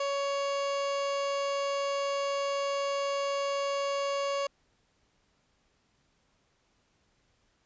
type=tone; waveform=30% pulse; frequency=559 Hz; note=C#5; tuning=14 cents sharp; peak=-26 dBFS; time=0-4.47 s; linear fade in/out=5 ms; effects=pink hiss -71 dBFS RMS until 7.65 s + resampled to 16000 Hz